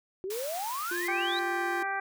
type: exponential sweep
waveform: sine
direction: up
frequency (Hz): 362.1 to 4039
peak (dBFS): -32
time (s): 0.24-1.39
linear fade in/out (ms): 0
type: high-pass noise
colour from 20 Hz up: white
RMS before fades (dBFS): -40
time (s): 0.3-1.08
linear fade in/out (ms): 5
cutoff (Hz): 800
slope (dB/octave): 48
type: tone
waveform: square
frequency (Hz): 349.8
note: F4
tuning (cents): +3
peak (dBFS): -34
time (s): 0.91-1.83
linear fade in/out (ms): 5
type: harmonic tone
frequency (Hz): 392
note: G4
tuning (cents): 0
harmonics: 1 / 2 / 3 / 4 / 5 / 6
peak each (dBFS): -43 / -33 / -38 / -33 / -39 / -44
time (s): 1.08-2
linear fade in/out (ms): 5
effects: none